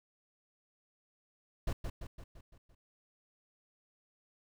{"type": "noise with echo", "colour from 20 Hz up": "brown", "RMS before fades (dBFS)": -33, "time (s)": [1.67, 1.73], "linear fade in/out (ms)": 5, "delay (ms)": 170, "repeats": 6, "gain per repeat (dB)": -5, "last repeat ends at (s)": 2.75, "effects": []}